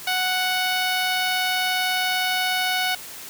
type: tone with notch filter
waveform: 10% pulse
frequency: 740 Hz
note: F#5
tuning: in tune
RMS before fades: -23 dBFS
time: 0.07-2.95 s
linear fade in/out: 5 ms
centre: 8400 Hz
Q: 1.5
effects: white hiss -38 dBFS RMS until 3.29 s + high-pass 60 Hz 12 dB/octave